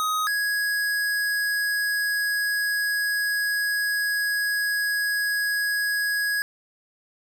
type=tone pair in turn; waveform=square; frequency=1256 / 1663.5 Hz; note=D#6 / G#6; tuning=+16 / +2 cents; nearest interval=perfect fourth; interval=486 cents; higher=second; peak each=-23 / -23 dBFS; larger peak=neither; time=0-0.27 / 0.27-6.42 s; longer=second; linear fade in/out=0 ms; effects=none